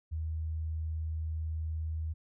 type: tone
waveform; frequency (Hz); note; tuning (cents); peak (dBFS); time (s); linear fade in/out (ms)
sine; 79.4; D#2; +36; -32; 0.11-2.14; 20
effects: none